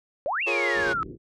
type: exponential two-way sweep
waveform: sine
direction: up then down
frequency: 514 to 2794 to 1270 Hz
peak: -24 dBFS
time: 0.26-1.03 s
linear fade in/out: 0 ms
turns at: 0.43 s
type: chord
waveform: sawtooth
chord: Bb minor seventh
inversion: second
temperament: equal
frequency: 349.2 / 415.3 / 466.2 / 554.4 Hz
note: F4 / Ab4 / Bb4 / Db5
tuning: 0 / 0 / 0 / 0 cents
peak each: -27 / -27 / -29 / -26 dBFS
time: 0.46-0.94 s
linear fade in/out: 20 ms
type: low-pass noise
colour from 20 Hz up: white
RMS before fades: -40 dBFS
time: 0.73-1.18 s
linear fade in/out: 50 ms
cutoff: 410 Hz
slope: 48 dB/octave
effects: low-pass 5000 Hz 12 dB/octave